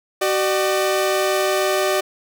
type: tone pair together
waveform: sawtooth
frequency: 379.1 / 601.8 Hz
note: F#4 / D5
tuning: +42 / +42 cents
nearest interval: minor sixth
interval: 800 cents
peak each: -16 dBFS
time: 0.21-2.01 s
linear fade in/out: 10 ms
effects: none